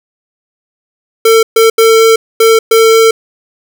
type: tone bursts at uneven times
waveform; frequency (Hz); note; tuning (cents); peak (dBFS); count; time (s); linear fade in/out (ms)
square; 449.3; A4; +36; -4; 5; 1.25-1.43 / 1.56-1.7 / 1.78-2.16 / 2.4-2.59 / 2.71-3.11; 5
effects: none